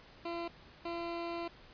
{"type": "tone bursts at uneven times", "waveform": "20% pulse", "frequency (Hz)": 340, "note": "F4", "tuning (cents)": -46, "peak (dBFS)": -32, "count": 2, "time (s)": [[0.25, 0.48], [0.85, 1.48]], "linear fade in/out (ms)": 5, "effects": ["pink hiss -57 dBFS RMS until 1.73 s", "resampled to 11025 Hz"]}